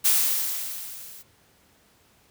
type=noise with level ramp; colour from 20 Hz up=blue; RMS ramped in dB=-18 to -45 dBFS; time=0.04-1.23 s; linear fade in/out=20 ms; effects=pink hiss -60 dBFS RMS until 2.3 s + high-pass 60 Hz 12 dB/octave